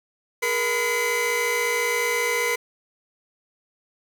45% pulse tone cluster, 421.6 / 476 / 1003 / 2040 / 2286 Hz, G#4 / A#4 / B5 / C7 / D7, +26 / +36 / +26 / -44 / -47 cents, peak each -33 / -26 / -30 / -25 / -31 dBFS, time 0.42-2.56 s, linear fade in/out 10 ms, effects none

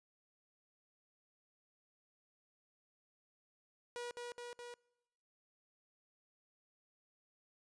sawtooth tone with echo, 482.5 Hz, B4, 40 cents flat, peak -38 dBFS, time 3.96-4.11 s, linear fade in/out 0 ms, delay 210 ms, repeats 3, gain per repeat -2 dB, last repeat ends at 4.74 s, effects noise-tail reverb RT60 1.0 s tail -26 dB re dry + resampled to 22050 Hz

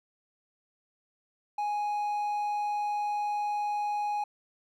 triangle tone, 830.6 Hz, G#5, in tune, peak -26 dBFS, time 1.58-4.24 s, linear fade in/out 5 ms, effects none

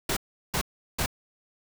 pink noise bursts, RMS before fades -27 dBFS, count 3, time 0.09-1.061 s, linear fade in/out 5 ms, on 77 ms, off 370 ms, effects none

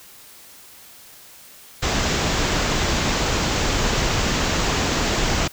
pink low-pass noise, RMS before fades -21 dBFS, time 1.82-5.48 s, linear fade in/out 10 ms, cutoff 7600 Hz, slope 96 dB/octave, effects white hiss -45 dBFS RMS until 5.52 s

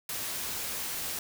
white noise, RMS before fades -35 dBFS, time 0.09-1.19 s, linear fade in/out 2 ms, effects none

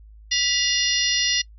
harmonic tone with a mistuned harmonic, 708 Hz, F5, 23 cents sharp, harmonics 3 / 4 / 5 / 6 / 7 / 8, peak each -27 / -25 / -27 / -28 / -26 / -25 dBFS, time 0.31-1.42 s, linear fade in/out 10 ms, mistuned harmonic 3, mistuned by -130 cents, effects noise-tail reverb RT60 0.1 s tail -24 dB re dry + added 53 Hz sine -43 dBFS peak until 1.58 s

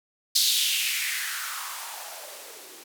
violet noise with band-pass filter sweep, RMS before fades -29 dBFS, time 0.35-2.84 s, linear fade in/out 10 ms, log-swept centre 4300 to 320 Hz, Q 3.5, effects none

